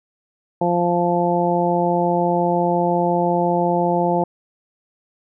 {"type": "harmonic tone", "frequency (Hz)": 174.3, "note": "F3", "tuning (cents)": -3, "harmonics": [1, 2, 3, 4, 5], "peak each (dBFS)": [-22, -22, -22, -22, -22], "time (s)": [0.61, 4.24], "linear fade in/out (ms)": 5, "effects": []}